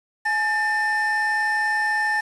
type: tone pair together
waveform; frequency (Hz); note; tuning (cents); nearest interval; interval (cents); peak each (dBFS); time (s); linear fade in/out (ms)
triangle; 846 / 1789.7; G#5 / A6; +32 / +29; octave + minor second; 1297; -23 / -19; 0.25-2.21; 10
effects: resampled to 24000 Hz + 7-bit